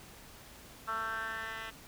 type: tone with band-pass filter sweep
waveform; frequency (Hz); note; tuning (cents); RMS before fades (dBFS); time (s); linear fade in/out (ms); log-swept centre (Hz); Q
10% pulse; 222.9; A3; +23; -38; 0.87-1.71; 20; 1300 to 2200; 5.3
effects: pink hiss -53 dBFS RMS until 1.87 s